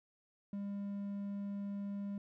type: tone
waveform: triangle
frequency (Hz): 200.8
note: G3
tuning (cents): +42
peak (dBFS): -36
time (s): 0.53-2.18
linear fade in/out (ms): 2
effects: none